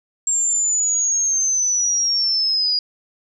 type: linear sweep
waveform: sine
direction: down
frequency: 7459 to 4857 Hz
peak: -16 dBFS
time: 0.27-2.79 s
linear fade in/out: 2 ms
effects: none